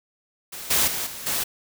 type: noise with level steps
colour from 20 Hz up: white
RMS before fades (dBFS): -36 / -20 / -28 / -36 / -25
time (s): 0.52-1.44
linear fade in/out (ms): 10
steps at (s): 0.7 / 0.87 / 1.06 / 1.26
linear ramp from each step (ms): 10
effects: none